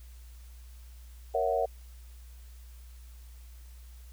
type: chord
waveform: sine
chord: F# dominant seventh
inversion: first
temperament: equal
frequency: 466.2 / 554.4 / 659.3 / 740 Hz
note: A#4 / C#5 / E5 / F#5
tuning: 0 / 0 / 0 / 0 cents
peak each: -31 dBFS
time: 1.34-1.66 s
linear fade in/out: 10 ms
effects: added 60 Hz sine -46 dBFS peak until 4.12 s + white hiss -61 dBFS RMS until 4.12 s